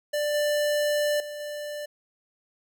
square tone with level steps, 591 Hz, D5, 11 cents sharp, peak -25 / -23 / -35 / -33 dBFS, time 0.13-1.86 s, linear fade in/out 10 ms, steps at 0.34 / 1.2 / 1.4 s, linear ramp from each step 2 ms, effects none

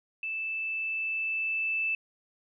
sine tone with level ramp, 2637 Hz, E7, in tune, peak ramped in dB -31 to -26 dBFS, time 0.23-1.95 s, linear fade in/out 2 ms, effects none

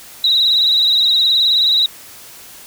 sine tone with vibrato, 3868 Hz, B7, 37 cents flat, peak -10 dBFS, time 0.24-1.86 s, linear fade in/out 2 ms, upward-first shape triangle, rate 19 Hz, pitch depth 68 cents each way, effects white hiss -38 dBFS RMS until 2.66 s

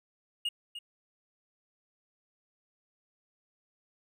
triangle tone with echo, 2856 Hz, F7, 38 cents sharp, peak -27 dBFS, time 0.45-0.49 s, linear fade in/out 5 ms, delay 300 ms, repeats 1, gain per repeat -10 dB, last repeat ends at 0.79 s, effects none

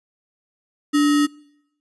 sine tone with sample-and-hold, 292.5 Hz, D4, 7 cents flat, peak -13 dBFS, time 0.93-1.27 s, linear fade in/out 20 ms, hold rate 1575 Hz, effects noise-tail reverb RT60 0.8 s tail -24 dB re dry + resampled to 24000 Hz

